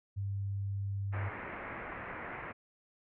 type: tone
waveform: sine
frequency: 99.1 Hz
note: G2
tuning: 19 cents sharp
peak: -33 dBFS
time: 0.16-1.3 s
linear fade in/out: 20 ms
type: low-pass noise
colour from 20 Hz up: white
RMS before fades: -43 dBFS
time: 1.12-2.53 s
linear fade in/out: 20 ms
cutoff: 2200 Hz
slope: 48 dB/octave
effects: none